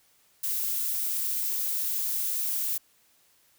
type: noise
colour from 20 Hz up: violet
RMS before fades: -29 dBFS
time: 0.43-2.78 s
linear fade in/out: 10 ms
effects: white hiss -64 dBFS RMS until 3.58 s